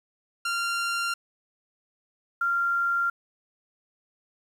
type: tone pair in turn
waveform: sawtooth / sine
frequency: 1386 / 1386 Hz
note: F6 / F6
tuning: -14 / -14 cents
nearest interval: unison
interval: 0 cents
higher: neither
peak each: -22 dBFS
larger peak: neither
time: 0.45-1.14 / 2.41-3.1 s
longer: neither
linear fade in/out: 5 ms
effects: low-pass 10000 Hz 12 dB/octave + 9-bit